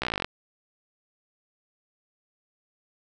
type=slowing click train; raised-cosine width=0.3 ms; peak=-11 dBFS; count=13; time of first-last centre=0.02-0.245 s; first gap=15 ms; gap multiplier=1.04; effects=none